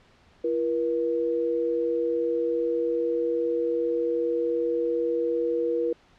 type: tone pair together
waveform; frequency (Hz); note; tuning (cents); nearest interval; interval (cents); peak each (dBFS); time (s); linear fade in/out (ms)
sine; 338.6 / 478.8; E4 / A#4; +46 / +46; tritone; 600; -28 / -24; 0.44-5.93; 5
effects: pink hiss -58 dBFS RMS until 6.18 s + low-pass 4000 Hz 12 dB/octave